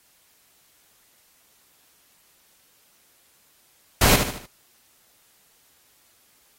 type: noise with echo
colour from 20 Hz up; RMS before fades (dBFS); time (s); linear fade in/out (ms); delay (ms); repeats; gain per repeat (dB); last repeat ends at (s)
pink; -17; 4.01-4.16; 5; 75; 4; -7; 4.46
effects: white hiss -60 dBFS RMS until 6.58 s + AAC 48 kbps